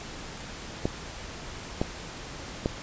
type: clicks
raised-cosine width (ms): 2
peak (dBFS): -11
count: 3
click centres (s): 0.855 / 1.815 / 2.659
effects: pink hiss -40 dBFS RMS until 2.82 s + resampled to 16000 Hz